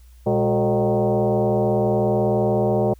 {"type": "tone with frequency modulation", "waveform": "sine", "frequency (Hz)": 119.1, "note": "A#2", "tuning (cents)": 38, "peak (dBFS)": -16, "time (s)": [0.26, 2.94], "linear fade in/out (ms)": 10, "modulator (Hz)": 162, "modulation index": 3.8, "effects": ["added 60 Hz sine -44 dBFS peak until 2.99 s", "white hiss -60 dBFS RMS until 2.99 s"]}